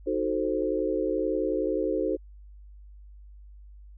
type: chord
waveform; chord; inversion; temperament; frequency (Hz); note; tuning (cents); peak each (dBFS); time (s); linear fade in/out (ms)
sine; D# diminished seventh; none; equal with one note detuned; 311.1 / 370 / 441.3 / 523.3; D#4 / F#4 / A4 / C5; 0 / 0 / +5 / 0; -30; 0.06-2.17; 20
effects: added 50 Hz sine -45 dBFS peak until 3.97 s